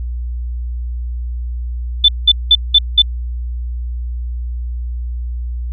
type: tone bursts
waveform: sine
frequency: 3520 Hz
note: A7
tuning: in tune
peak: -4 dBFS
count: 5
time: 2.04-3.02 s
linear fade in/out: 5 ms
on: 44 ms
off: 190 ms
effects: added 60 Hz sine -19 dBFS peak until 5.72 s